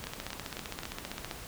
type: two click trains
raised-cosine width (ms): 0.2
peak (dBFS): -20 / -19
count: 4 / 20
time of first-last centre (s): 0.04-0.834 / 0.07-1.312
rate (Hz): 3.78 / 15.3
effects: pink hiss -45 dBFS RMS until 1.47 s